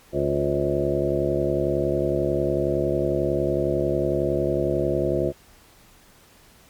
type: harmonic tone with a mistuned harmonic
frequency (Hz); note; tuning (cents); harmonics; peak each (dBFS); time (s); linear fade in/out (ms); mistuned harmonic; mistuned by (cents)
71; C#2; +42; 1 / 2 / 3 / 4 / 5 / 6 / 7 / 8 / 9; -32 / -29 / -33 / -32 / -24 / -33 / -28 / -30 / -28; 0.12-5.33; 50; 7; +42
effects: pink hiss -53 dBFS RMS until 6.69 s + MP3 96 kbps